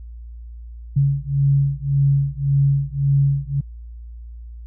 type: beating tone pair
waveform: sine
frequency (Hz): 138.59 / 140.39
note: C#3 / C#3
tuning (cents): 0 / +22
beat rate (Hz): 1.8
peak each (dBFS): -18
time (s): 0.96-3.61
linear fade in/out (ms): 10
effects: added 58 Hz sine -33 dBFS peak until 4.66 s